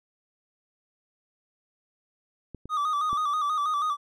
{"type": "clicks", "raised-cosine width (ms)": 3, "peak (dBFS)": -26, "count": 3, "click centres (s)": [2.547, 2.656, 3.13]}
{"type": "tone with vibrato", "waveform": "triangle", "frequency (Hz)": 1200, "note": "D6", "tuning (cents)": 37, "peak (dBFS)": -22, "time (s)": [2.69, 3.97], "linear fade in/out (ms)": 50, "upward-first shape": "square", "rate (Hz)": 6.2, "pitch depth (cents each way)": 60}
{"effects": []}